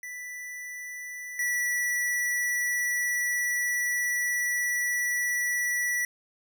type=tone pair in turn; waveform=square; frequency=1975.5 / 1952.8 Hz; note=B6 / B6; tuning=0 / -20 cents; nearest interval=unison; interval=20 cents; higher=first; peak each=-37 / -26 dBFS; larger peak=second; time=0.03-1.39 / 1.39-6.05 s; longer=second; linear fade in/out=2 ms; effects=none